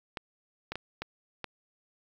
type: clicks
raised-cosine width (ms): 0.3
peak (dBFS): -19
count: 5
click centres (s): 0.172 / 0.72 / 0.756 / 1.02 / 1.443
effects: 9-bit